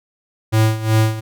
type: tone with tremolo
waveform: square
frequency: 110 Hz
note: A2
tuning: in tune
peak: -11 dBFS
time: 0.52-1.21 s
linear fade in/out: 20 ms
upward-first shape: sine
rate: 2.7 Hz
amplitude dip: 80%
effects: none